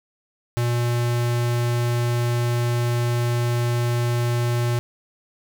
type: tone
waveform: square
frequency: 119.9 Hz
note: A#2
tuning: 49 cents sharp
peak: -20 dBFS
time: 0.57-4.79 s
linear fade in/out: 0 ms
effects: none